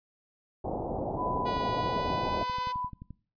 white low-pass noise, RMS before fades -33 dBFS, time 0.64-2.44 s, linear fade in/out 10 ms, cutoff 820 Hz, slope 48 dB/octave
sine tone, 995 Hz, B5, 13 cents sharp, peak -31 dBFS, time 1.16-2.9 s, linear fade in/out 50 ms
5% pulse tone with pitch glide, 489.4 to 505.8 Hz, B4 to B4, -16 to +41 cents, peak -26 dBFS, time 1.45-2.73 s, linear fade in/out 20 ms, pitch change +57 cents, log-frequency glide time 1.79-2.51 s
click train, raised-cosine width 5 ms, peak -30 dBFS, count 12, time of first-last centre 2.15-3.107 s, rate 11.5 Hz
effects noise-tail reverb RT60 0.4 s tail -20 dB re dry + resampled to 11025 Hz

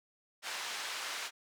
pink band-pass noise, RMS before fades -40 dBFS, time 0.42-1.31 s, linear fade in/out 50 ms, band 1100 to 6700 Hz, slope 12 dB/octave, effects none

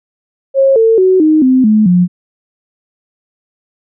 sine tone with pitch steps, 541 / 449.7 / 373.8 / 310.7 / 258.3 / 214.7 / 178.46 Hz, C#5 / A4 / F#4 / D#4 / C4 / A3 / F3, -42 / +38 / +18 / -2 / -22 / -42 / +38 cents, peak -5 dBFS, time 0.54-2.08 s, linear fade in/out 50 ms, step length 220 ms, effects none

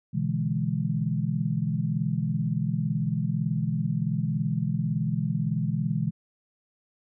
sine chord, E dominant seventh, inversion second, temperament equal, 123.47 / 146.83 / 164.81 / 207.7 Hz, B2 / D3 / E3 / G#3, 0 / 0 / 0 / 0 cents, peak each -30 / -30 / -28 / -31 dBFS, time 0.13-6.11 s, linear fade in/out 20 ms, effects none

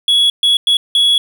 triangle tone bursts at uneven times, 3363 Hz, G#7, 21 cents sharp, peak -7 dBFS, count 4, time 0.08-0.3 / 0.43-0.57 / 0.67-0.77 / 0.95-1.18 s, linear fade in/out 2 ms, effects 7-bit

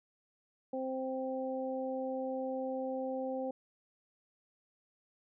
harmonic tone, 261.6 Hz, C4, in tune, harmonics 1 / 2 / 3, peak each -39 / -36 / -43 dBFS, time 0.73-3.51 s, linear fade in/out 5 ms, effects none

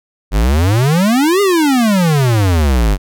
square exponential two-way sweep, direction up then down, 46.25 to 414.8 to 46.25 Hz, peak -10 dBFS, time 0.31-2.98 s, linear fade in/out 50 ms, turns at 1.41 s, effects none

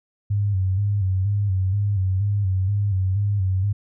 sine tone with vibrato, 98 Hz, G2, in tune, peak -18 dBFS, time 0.3-3.73 s, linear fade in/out 10 ms, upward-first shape square, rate 2.1 Hz, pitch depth 69 cents each way, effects none

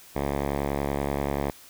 5% pulse tone with low-pass filter, 70.5 Hz, C#2, 30 cents sharp, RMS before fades -28 dBFS, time 0.15-1.51 s, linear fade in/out 10 ms, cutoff 2000 Hz, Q 0.58, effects white hiss -50 dBFS RMS until 1.69 s

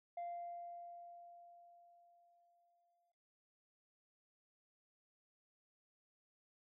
sine tone with exponential decay, 694 Hz, F5, 11 cents flat, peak -39 dBFS, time 0.17-3.12 s, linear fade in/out 5 ms, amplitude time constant 640 ms, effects noise-tail reverb RT60 1.0 s tail -18 dB re dry + tanh soft clip ceiling -40 dBFS

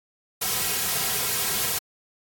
white noise with comb filter, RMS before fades -25 dBFS, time 0.41-1.79 s, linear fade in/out 10 ms, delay 3.4 ms, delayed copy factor -0.75, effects AAC 64 kbps

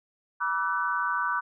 sine tone cluster, 969 / 1167 / 1333 / 1506 Hz, B5 / D6 / E6 / F#6, -33 / -11 / +19 / +30 cents, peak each -31 / -29 / -36 / -29 dBFS, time 0.4-1.41 s, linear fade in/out 20 ms, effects none

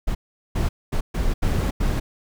brown noise bursts at uneven times, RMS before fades -21 dBFS, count 6, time 0.07-0.15 / 0.55-0.69 / 0.92-1.01 / 1.14-1.34 / 1.42-1.71 / 1.8-2 s, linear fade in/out 10 ms, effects none

